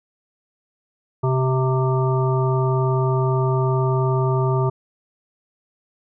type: harmonic tone with a mistuned harmonic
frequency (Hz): 130.81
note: C3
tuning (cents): 0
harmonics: 1 / 3 / 5 / 7 / 9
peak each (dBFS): -18 / -23 / -29 / -28 / -29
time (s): 1.23-4.7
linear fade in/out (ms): 10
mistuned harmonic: 3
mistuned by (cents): -18
effects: none